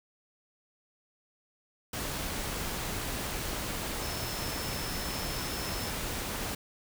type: tone in noise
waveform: sine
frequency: 5274 Hz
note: E8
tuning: in tune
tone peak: -42 dBFS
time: 4.02-5.9 s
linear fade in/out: 5 ms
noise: pink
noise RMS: -35 dBFS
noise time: 1.93-6.55 s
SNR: -10 dB
effects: none